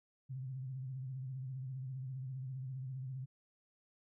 sine tone with vibrato, 130.81 Hz, C3, in tune, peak -40 dBFS, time 0.29-3.26 s, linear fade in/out 20 ms, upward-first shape sine, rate 15 Hz, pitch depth 69 cents each way, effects none

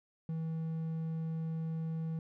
triangle tone, 161.6 Hz, E3, 34 cents flat, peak -32 dBFS, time 0.29-2.19 s, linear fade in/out 2 ms, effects none

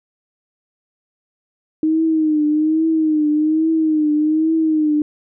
sine tone with vibrato, 311.1 Hz, D#4, in tune, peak -13 dBFS, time 1.83-5.02 s, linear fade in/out 2 ms, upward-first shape triangle, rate 1.2 Hz, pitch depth 74 cents each way, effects none

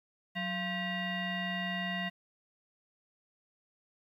sine tone with frequency modulation, 1059 Hz, C6, 21 cents sharp, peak -32 dBFS, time 0.35-2.1 s, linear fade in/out 20 ms, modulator 875 Hz, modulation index 2.1, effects 11-bit

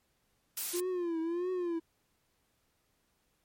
blue noise, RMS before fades -35 dBFS, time 0.57-0.8 s, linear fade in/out 2 ms
triangle tone with vibrato, 345.9 Hz, F4, 17 cents flat, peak -29 dBFS, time 0.73-1.8 s, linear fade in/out 20 ms, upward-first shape triangle, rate 1.6 Hz, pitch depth 130 cents each way
effects pink hiss -75 dBFS RMS until 3.44 s + MP3 64 kbps

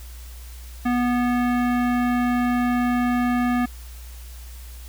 square tone with low-pass filter, 244.6 Hz, B3, 16 cents flat, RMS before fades -21 dBFS, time 0.85-3.66 s, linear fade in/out 10 ms, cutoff 1900 Hz, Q 1.4, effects added 60 Hz sine -36 dBFS peak until 4.88 s + white hiss -47 dBFS RMS until 4.88 s

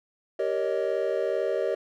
triangle chord, Eb dominant seventh, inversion first, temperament just, 388.9 / 466.7 / 560 / 622.3 Hz, G4 / Bb4 / Db5 / Eb5, -14 / +2 / +18 / 0 cents, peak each -28 dBFS, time 0.39-1.75 s, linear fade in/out 5 ms, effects none

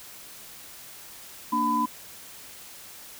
sine tone cluster, 231.9 / 295.1 / 1003 Hz, A#3 / D4 / B5, -9 / +8 / +26 cents, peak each -29 / -30 / -23 dBFS, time 1.52-1.86 s, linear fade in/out 10 ms, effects white hiss -45 dBFS RMS until 3.19 s

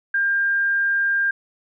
sine tone, 1600 Hz, G6, 35 cents sharp, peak -17 dBFS, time 0.14-1.31 s, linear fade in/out 5 ms, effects none

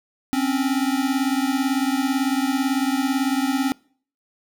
square beating tone pair, 262 / 280 Hz, C4 / C#4, +2 / +18 cents, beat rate 18 Hz, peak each -22 / -24 dBFS, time 0.33-3.72 s, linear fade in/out 0 ms, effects noise-tail reverb RT60 0.5 s tail -25 dB re dry

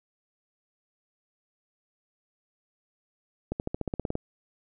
accelerating click train, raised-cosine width 2 ms, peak -16 dBFS, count 11, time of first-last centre 3.52-4.154 s, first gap 79 ms, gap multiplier 0.95, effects none

